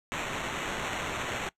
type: noise with sample-and-hold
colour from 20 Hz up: violet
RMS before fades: -34 dBFS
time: 0.12-1.49 s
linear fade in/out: 0 ms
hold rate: 4900 Hz
effects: noise-tail reverb RT60 0.1 s tail -20 dB re dry + low-pass 8000 Hz 12 dB/octave